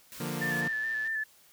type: band-stop noise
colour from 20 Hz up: white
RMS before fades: -45 dBFS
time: 0.12-0.61 s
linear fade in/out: 0 ms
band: 650 to 950 Hz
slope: 96 dB/octave
type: chord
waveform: sawtooth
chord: Bb major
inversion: first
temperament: equal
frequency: 146.83 / 174.61 / 233.1 Hz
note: D3 / F3 / Bb3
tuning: 0 / 0 / 0 cents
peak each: -33 dBFS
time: 0.2-0.68 s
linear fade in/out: 5 ms
type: click train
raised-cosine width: 0.2 ms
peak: -33 dBFS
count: 78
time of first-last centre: 0.41-1.074 s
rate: 116 Hz
type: tone with vibrato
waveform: sine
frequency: 1760 Hz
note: A6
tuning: in tune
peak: -29 dBFS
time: 0.41-1.24 s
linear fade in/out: 10 ms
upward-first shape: square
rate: 4.7 Hz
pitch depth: 25 cents each way
effects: white hiss -60 dBFS RMS until 1.52 s